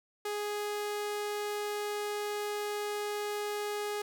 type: tone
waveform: sawtooth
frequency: 415.3 Hz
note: G#4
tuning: in tune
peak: -29 dBFS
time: 0.25-4.02 s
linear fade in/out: 5 ms
effects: none